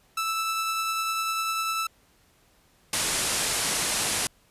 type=tone with tremolo; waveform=sawtooth; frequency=1318.5 Hz; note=E6; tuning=in tune; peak=-21 dBFS; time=0.17-1.87 s; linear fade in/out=5 ms; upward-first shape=triangle; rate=10 Hz; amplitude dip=25%
type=low-pass noise; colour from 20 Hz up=white; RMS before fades=-27 dBFS; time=2.93-4.27 s; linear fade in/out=2 ms; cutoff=11000 Hz; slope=48 dB/octave
effects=pink hiss -62 dBFS RMS until 4.5 s + resampled to 32000 Hz